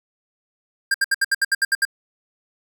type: tone bursts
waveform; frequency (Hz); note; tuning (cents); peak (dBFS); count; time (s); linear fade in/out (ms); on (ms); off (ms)
square; 1600; G6; +35; -16; 10; 0.91-1.852; 5; 33; 68
effects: none